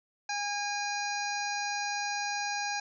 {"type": "harmonic tone", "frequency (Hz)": 817, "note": "G#5", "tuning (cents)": -29, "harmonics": [1, 2, 3, 5, 6, 7, 8], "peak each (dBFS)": [-34, -37, -39, -41, -42, -42, -43], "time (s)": [0.29, 2.8], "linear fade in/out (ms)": 5, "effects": []}